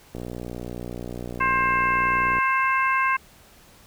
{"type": "click train", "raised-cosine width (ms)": 2, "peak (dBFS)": -20, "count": 136, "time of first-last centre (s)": [0.15, 2.385], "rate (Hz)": 60.4}
{"type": "harmonic tone", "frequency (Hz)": 530, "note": "C5", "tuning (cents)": 22, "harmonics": [2, 3, 4, 5], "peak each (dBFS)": [-21, -25, -27, -29], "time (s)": [1.4, 3.17], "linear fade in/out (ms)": 10}
{"effects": ["pink hiss -52 dBFS RMS until 3.86 s"]}